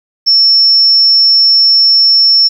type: tone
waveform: sine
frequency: 5400 Hz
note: E8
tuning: 41 cents sharp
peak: -4 dBFS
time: 0.26-2.49 s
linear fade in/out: 20 ms
effects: 7-bit